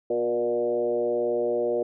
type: tone with frequency modulation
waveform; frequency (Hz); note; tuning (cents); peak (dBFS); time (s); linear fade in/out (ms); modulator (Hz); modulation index
sine; 478.9; A#4; +47; -22; 0.1-1.83; 5; 118; 1.2
effects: none